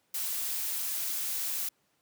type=noise; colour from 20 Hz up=blue; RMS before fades=-33 dBFS; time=0.14-1.69 s; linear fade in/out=5 ms; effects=pink hiss -72 dBFS RMS until 2.01 s + high-pass 150 Hz 12 dB/octave